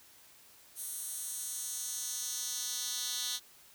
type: tone with high-pass filter sweep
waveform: 10% pulse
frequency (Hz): 246.9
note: B3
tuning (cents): 0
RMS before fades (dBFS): -38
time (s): 0.75-3.4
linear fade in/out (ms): 50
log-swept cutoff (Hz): 10000 to 4100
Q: 1.7
effects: white hiss -59 dBFS RMS until 3.74 s